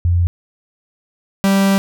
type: tone pair in turn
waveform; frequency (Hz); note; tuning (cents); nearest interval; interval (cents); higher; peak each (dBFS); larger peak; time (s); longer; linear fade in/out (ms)
sine / 45% pulse; 87.1 / 195.53; F2 / G3; -4 / -4; octave + major second; 1400; second; -11; neither; 0.05-0.27 / 1.44-1.78; second; 0
effects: none